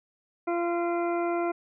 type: harmonic tone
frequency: 343.9 Hz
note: F4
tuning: 27 cents flat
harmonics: 1 / 2 / 3 / 4 / 6 / 7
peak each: -27 / -30 / -37 / -37 / -43 / -45 dBFS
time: 0.47-1.52 s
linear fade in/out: 10 ms
effects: none